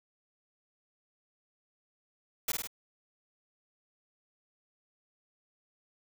white noise with echo, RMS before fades -31 dBFS, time 2.48-2.52 s, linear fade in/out 5 ms, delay 51 ms, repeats 3, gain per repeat -3 dB, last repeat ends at 2.673 s, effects none

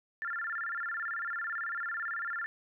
sine tone with vibrato, 1568 Hz, G6, in tune, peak -33 dBFS, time 0.22-2.46 s, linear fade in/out 0 ms, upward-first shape square, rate 18 Hz, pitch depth 210 cents each way, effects none

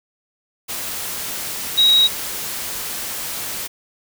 sine tone in noise, 3818 Hz, A#7, 41 cents sharp, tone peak -10 dBFS, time 1.77-2.08 s, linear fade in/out 20 ms, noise white, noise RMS -27 dBFS, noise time 0.68-3.68 s, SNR +14 dB, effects none

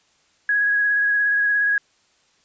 sine tone with vibrato, 1661.2 Hz, G#6, in tune, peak -16 dBFS, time 0.49-1.78 s, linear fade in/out 2 ms, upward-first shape sine, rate 17 Hz, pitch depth 17 cents each way, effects white hiss -61 dBFS RMS until 2.44 s + resampled to 16000 Hz

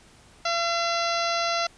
harmonic tone, 680 Hz, F5, 46 cents flat, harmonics 1 / 2 / 3 / 4 / 5 / 6 / 7 / 8 / 9, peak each -27 / -28 / -34 / -34 / -37 / -33 / -35 / -39 / -38 dBFS, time 0.45-1.67 s, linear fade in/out 5 ms, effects pink hiss -54 dBFS RMS until 1.77 s + resampled to 22050 Hz

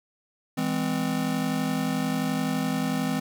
square chord, E augmented, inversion none, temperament just, 164.81 / 206 / 257.5 Hz, E3 / G#3 / B#3, 0 / -14 / -28 cents, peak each -31 / -31 / -28 dBFS, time 0.57-3.2 s, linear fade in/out 10 ms, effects 10-bit

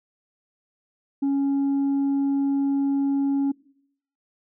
sine tone, 277.4 Hz, C#4, 1 cent sharp, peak -17 dBFS, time 1.22-3.52 s, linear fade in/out 10 ms, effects noise-tail reverb RT60 0.7 s tail -24 dB re dry + tanh soft clip ceiling -19 dBFS

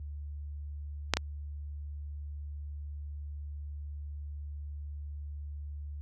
clicks, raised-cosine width 0.2 ms, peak -6 / -10 dBFS, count 2, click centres 1.137 / 1.17 s, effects added 73 Hz sine -36 dBFS peak until 6.01 s + high-pass 60 Hz 12 dB/octave

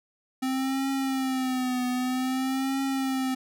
square tone with vibrato, 260 Hz, C4, 11 cents flat, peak -26 dBFS, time 0.42-3.35 s, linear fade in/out 10 ms, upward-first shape triangle, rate 0.52 Hz, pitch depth 76 cents each way, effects none

